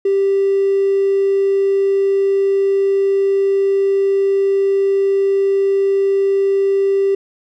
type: tone with hard clipping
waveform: triangle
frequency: 393 Hz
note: G4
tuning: 4 cents sharp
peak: -12 dBFS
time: 0.05-7.15 s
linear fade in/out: 5 ms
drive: 3 dB
effects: none